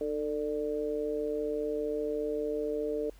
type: tone with amplitude modulation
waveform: sine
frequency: 448.3 Hz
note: A4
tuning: 32 cents sharp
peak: -25 dBFS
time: 0.01-3.1 s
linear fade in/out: 2 ms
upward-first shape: sine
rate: 145 Hz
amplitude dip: 100%
effects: added 46 Hz sine -52 dBFS peak until 3.19 s + pink hiss -62 dBFS RMS until 3.19 s